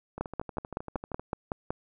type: two click trains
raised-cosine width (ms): 1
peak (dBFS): -24 / -16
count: 14 / 9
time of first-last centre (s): 0.18-1.196 / 0.21-1.705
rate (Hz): 12.8 / 5.35
effects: none